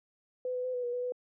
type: tone with pitch steps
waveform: sine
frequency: 504 / 499.7 / 508 / 494.6 / 482.8 / 493.3 / 496.6 Hz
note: B4 / B4 / B4 / B4 / B4 / B4 / B4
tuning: +35 / +20 / +49 / +3 / -39 / -2 / +9 cents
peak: -31 dBFS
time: 0.45-1.122 s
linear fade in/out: 2 ms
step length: 96 ms
effects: none

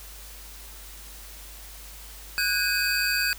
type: tone cluster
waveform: square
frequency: 1477 / 1618 / 2524 / 4667 Hz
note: F#6 / G#6 / D#7 / D8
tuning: -3 / -46 / +24 / -12 cents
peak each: -29 dBFS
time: 2.38-3.33 s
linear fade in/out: 0 ms
effects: added 50 Hz sine -44 dBFS peak until 3.38 s + white hiss -45 dBFS RMS until 3.38 s

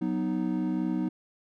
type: chord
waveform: triangle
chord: B major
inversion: second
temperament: equal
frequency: 185 / 246.9 / 311.1 Hz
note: F#3 / B3 / D#4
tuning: 0 / 0 / 0 cents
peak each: -29 / -29 / -28 dBFS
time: 0.01-1.09 s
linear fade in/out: 10 ms
effects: none

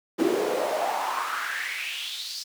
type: noise with high-pass filter sweep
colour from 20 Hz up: brown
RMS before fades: -28 dBFS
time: 0.18-2.44 s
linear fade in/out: 20 ms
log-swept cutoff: 310 to 5100 Hz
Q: 4.7
effects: high-pass 200 Hz 12 dB/octave

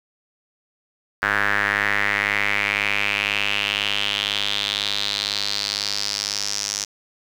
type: tone with band-pass filter sweep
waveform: square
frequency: 51 Hz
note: G#1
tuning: 31 cents flat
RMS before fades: -23 dBFS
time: 1.22-6.85 s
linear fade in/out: 10 ms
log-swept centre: 1600 to 5900 Hz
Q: 4.4
effects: 7-bit

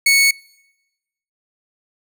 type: tone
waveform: sawtooth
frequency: 2213 Hz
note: C#7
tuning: 3 cents flat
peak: -7 dBFS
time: 0.06-0.31 s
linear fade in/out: 5 ms
effects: noise-tail reverb RT60 1.0 s tail -25 dB re dry

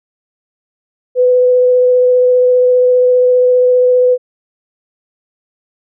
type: tone with vibrato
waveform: sine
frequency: 499.9 Hz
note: B4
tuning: 21 cents sharp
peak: -6 dBFS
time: 1.15-4.18 s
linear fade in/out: 50 ms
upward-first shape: sine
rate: 15 Hz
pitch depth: 9 cents each way
effects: none

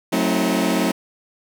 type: chord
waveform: sawtooth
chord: F# diminished seventh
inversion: none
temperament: just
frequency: 185 / 222 / 266.4 / 319.7 Hz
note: F#3 / A3 / C4 / Eb4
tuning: 0 / +16 / +31 / +47 cents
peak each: -19 dBFS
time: 0.12-0.92 s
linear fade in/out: 10 ms
effects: none

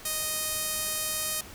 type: tone with band-pass filter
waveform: sawtooth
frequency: 622.3 Hz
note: D#5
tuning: in tune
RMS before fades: -31 dBFS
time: 0.05-1.41 s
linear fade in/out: 5 ms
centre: 11000 Hz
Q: 1
effects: pink hiss -46 dBFS RMS until 1.54 s

